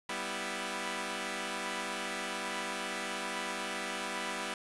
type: chord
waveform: 5% pulse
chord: E minor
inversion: first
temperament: equal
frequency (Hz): 196 / 246.9 / 329.6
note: G3 / B3 / E4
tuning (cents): 0 / 0 / 0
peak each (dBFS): -28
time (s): 0.09-4.54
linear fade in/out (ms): 2
effects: resampled to 22050 Hz + 9-bit